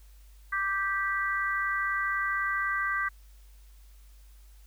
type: chord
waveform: sine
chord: G major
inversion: second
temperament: just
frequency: 1176 / 1568 / 1960 Hz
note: D6 / G6 / B6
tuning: +2 / 0 / -14 cents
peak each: -31 / -30 / -32 dBFS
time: 0.52-3.09 s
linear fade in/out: 10 ms
effects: added 50 Hz sine -50 dBFS peak until 4.66 s + white hiss -64 dBFS RMS until 4.66 s